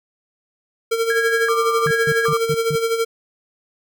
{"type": "tone with tremolo", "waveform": "square", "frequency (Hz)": 456.3, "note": "A#4", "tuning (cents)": -37, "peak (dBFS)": -16, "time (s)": [0.91, 3.05], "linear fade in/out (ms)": 10, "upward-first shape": "sine", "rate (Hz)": 12, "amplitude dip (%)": 60}
{"type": "tone with vibrato", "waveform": "sine", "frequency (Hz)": 1396.9, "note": "F6", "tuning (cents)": 0, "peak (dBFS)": -19, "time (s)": [1.1, 2.37], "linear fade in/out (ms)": 2, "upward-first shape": "square", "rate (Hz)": 1.3, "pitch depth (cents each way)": 280}
{"type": "tone bursts", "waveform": "sine", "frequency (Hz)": 151.6, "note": "D#3", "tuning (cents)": -45, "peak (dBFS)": -21, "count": 5, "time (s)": [1.86, 2.755], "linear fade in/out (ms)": 2, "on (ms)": 51, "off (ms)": 160}
{"effects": []}